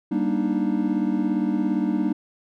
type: chord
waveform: triangle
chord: Eb major seventh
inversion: first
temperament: equal with one note detuned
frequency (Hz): 196 / 236.5 / 293.7 / 311.1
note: G3 / Bb3 / D4 / Eb4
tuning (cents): 0 / +25 / 0 / 0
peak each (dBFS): -24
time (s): 0.11-2.13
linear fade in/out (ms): 10
effects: none